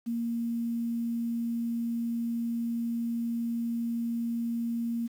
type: tone with quantisation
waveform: sine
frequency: 233.1 Hz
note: A#3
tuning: in tune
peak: -28 dBFS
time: 0.06-5.08 s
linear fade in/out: 20 ms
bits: 9
effects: none